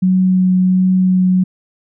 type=tone with vibrato; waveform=sine; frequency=185 Hz; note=F#3; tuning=in tune; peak=-9 dBFS; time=0.02-1.44 s; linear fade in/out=10 ms; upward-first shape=triangle; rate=1.4 Hz; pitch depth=10 cents each way; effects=none